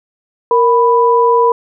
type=tone pair together; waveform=sine; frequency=466.2 / 989.4 Hz; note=A#4 / B5; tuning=0 / +3 cents; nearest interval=octave + minor second; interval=1303 cents; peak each=-10 dBFS; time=0.51-1.52 s; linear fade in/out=2 ms; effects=none